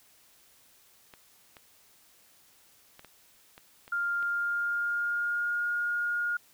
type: clicks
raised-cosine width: 0.3 ms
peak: -32 dBFS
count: 7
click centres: 1.138 / 1.568 / 2.994 / 3.047 / 3.579 / 3.879 / 4.227 s
type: tone with pitch glide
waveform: sine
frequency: 1400 to 1426.1 Hz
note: F6 to F6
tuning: +4 to +36 cents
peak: -27 dBFS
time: 3.92-6.37 s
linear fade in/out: 5 ms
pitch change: +32 cents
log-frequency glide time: 4.2-5.65 s
effects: white hiss -61 dBFS RMS until 6.53 s